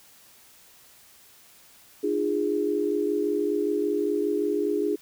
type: tone cluster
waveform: sine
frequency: 300.3 / 347.2 / 412.4 Hz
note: D4 / F4 / G#4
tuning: +39 / -10 / -12 cents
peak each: -28 / -29 / -25 dBFS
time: 2.03-4.96 s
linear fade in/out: 10 ms
effects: white hiss -54 dBFS RMS until 5.01 s

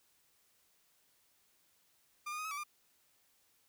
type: tone with pitch steps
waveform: 30% pulse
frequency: 1200 / 1223 / 1250 / 1285 / 1149 / 1200 Hz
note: D6 / D#6 / D#6 / E6 / D6 / D6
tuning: +37 / -30 / +8 / -45 / -38 / +37 cents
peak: -36 dBFS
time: 2.26-2.638 s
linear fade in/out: 10 ms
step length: 63 ms
effects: white hiss -72 dBFS RMS until 3.68 s

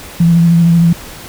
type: tone with vibrato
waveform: sine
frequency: 168.7 Hz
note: E3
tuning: 40 cents sharp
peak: -5 dBFS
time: 0.2-0.93 s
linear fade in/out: 5 ms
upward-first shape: triangle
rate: 13 Hz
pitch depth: 33 cents each way
effects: pink hiss -31 dBFS RMS until 1.28 s

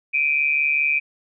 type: tone pair together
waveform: sine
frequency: 2349 / 2494 Hz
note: D7 / D#7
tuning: 0 / +3 cents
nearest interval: minor second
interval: 103 cents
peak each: -20 dBFS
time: 0.13-1 s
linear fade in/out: 20 ms
effects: none

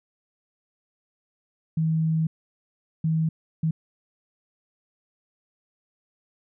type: tone bursts at uneven times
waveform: sine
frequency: 160.1 Hz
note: D#3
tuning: 50 cents sharp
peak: -20 dBFS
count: 3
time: 1.77-2.27 / 3.04-3.29 / 3.63-3.71 s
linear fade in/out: 5 ms
effects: none

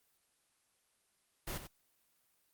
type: noise with echo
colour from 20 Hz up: pink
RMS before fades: -40 dBFS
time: 1.47-1.58 s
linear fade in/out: 5 ms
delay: 92 ms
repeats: 1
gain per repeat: -9 dB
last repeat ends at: 1.672 s
effects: white hiss -75 dBFS RMS until 2.53 s + Opus 24 kbps

